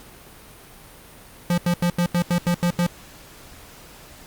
square tone bursts, 174.61 Hz, F3, in tune, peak -18 dBFS, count 9, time 1.5-2.866 s, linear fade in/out 2 ms, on 78 ms, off 83 ms, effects pink hiss -45 dBFS RMS until 4.26 s + Opus 48 kbps

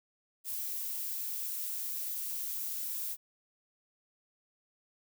violet noise, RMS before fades -37 dBFS, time 0.44-3.17 s, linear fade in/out 50 ms, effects none

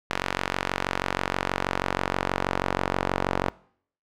sawtooth tone with band-pass filter sweep, 46.25 Hz, F#1, in tune, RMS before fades -28 dBFS, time 0.1-3.49 s, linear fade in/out 0 ms, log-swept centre 1900 to 900 Hz, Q 0.73, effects noise-tail reverb RT60 0.6 s tail -22 dB re dry

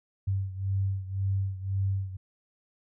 sine beating tone pair, 96.5 / 98.4 Hz, G2 / G2, -27 / +7 cents, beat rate 1.9 Hz, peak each -28 / -32 dBFS, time 0.27-2.17 s, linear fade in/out 10 ms, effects none

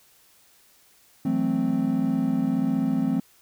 triangle chord, F# half-diminished seventh, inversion third, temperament equal, 164.81 / 185 / 220 / 261.6 Hz, E3 / F#3 / A3 / C4, 0 / 0 / 0 / 0 cents, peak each -28 / -27 / -25 / -22 dBFS, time 1.25-3.2 s, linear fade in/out 5 ms, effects white hiss -58 dBFS RMS until 3.41 s

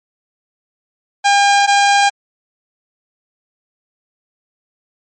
sawtooth tone pair in turn, 805 / 805 Hz, G5 / G5, +46 / +46 cents, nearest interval unison, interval 0 cents, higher neither, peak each -5 dBFS, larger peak neither, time 1.24-1.67 / 1.67-2.1 s, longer neither, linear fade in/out 20 ms, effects MP3 32 kbps

